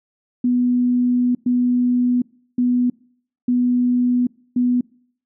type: tone bursts at uneven times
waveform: sine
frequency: 246.5 Hz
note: B3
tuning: 3 cents flat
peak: -14 dBFS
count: 5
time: 0.44-1.35 / 1.46-2.22 / 2.58-2.9 / 3.48-4.27 / 4.56-4.81 s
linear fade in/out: 5 ms
effects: noise-tail reverb RT60 0.6 s tail -25 dB re dry